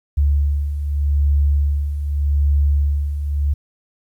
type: beating tone pair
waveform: sine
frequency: 71.2 / 72.03 Hz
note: C#2 / D2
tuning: +47 / -33 cents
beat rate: 0.83 Hz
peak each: -22 / -15 dBFS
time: 0.17-3.54 s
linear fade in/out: 10 ms
effects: 9-bit